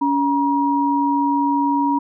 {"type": "tone pair together", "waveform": "sine", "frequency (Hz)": [282.2, 953], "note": ["C#4", "A#5"], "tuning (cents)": [31, 38], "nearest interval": "octave + major sixth", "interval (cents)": 2107, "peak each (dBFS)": -18, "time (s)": [0.01, 1.99], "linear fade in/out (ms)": 10, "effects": []}